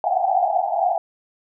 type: band-pass noise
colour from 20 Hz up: pink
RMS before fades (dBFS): -20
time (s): 0.04-0.98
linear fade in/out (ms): 2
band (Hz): 690 to 800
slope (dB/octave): 96
effects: none